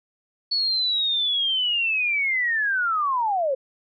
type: linear sweep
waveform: sine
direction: down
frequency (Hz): 4435 to 509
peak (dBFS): -20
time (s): 0.51-3.55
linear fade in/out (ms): 10
effects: none